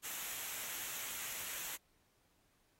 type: noise with comb filter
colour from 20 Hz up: white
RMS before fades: -43 dBFS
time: 0.03-1.77 s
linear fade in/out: 20 ms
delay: 0.21 ms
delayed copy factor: -0.5
effects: pink hiss -75 dBFS RMS until 2.79 s + AAC 48 kbps